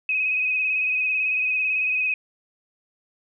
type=tone with vibrato; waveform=sine; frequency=2527 Hz; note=D#7; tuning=26 cents sharp; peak=-20 dBFS; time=0.09-2.14 s; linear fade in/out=2 ms; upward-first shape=square; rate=18 Hz; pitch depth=24 cents each way; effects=none